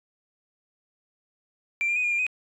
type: tone with pitch steps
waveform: sine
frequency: 2358 / 2401 / 2494 / 2423 / 2393 / 2504 Hz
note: D7 / D7 / D#7 / D#7 / D7 / D#7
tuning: +6 / +38 / +3 / -47 / +32 / +10 cents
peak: -21 dBFS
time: 1.81-2.266 s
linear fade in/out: 0 ms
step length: 76 ms
effects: tanh soft clip ceiling -19 dBFS